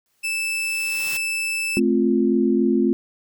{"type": "noise with exponential growth", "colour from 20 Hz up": "white", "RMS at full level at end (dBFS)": -30, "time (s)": [0.06, 1.17], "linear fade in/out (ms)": 1, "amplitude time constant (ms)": 240}
{"type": "tone", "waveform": "40% pulse", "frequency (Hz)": 2635, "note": "E7", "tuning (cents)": -1, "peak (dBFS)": -21, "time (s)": [0.23, 1.8], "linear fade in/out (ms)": 20}
{"type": "chord", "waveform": "sine", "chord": "F major", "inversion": "first", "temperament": "just", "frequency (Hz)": [218.3, 261.9, 349.2], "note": ["A3", "C4", "F4"], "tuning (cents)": [-13, 2, 0], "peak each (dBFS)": -20, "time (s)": [1.77, 2.93], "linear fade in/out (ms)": 0}
{"effects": []}